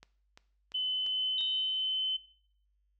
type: click train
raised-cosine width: 0.2 ms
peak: -33 dBFS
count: 5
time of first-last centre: 0.03-1.409 s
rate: 2.9 Hz
type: tone with pitch glide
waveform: sine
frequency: 3027 to 3053 Hz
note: F#7 to G7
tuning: +39 to -46 cents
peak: -29 dBFS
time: 0.74-2.17 s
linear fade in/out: 10 ms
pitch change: +15 cents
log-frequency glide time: 0.87-1.73 s
type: tone with exponential decay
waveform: sine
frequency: 3710 Hz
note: A#7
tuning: 9 cents flat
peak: -32 dBFS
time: 1.38-2.03 s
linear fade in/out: 2 ms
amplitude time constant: 140 ms
effects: noise-tail reverb RT60 0.6 s tail -17 dB re dry + added 50 Hz sine -70 dBFS peak until 2.99 s